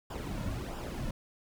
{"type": "noise with flanger", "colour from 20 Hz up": "brown", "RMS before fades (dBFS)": -37, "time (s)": [0.1, 1.11], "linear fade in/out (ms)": 5, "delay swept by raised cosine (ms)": [0.47, 2.57], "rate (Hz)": 1.5, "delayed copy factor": -0.65, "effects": []}